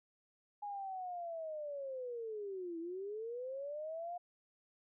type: linear two-way sweep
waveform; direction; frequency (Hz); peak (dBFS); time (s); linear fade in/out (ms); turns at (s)
sine; down then up; 830.6 to 325.6 to 714; -40; 0.62-4.18; 10; 2.79
effects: none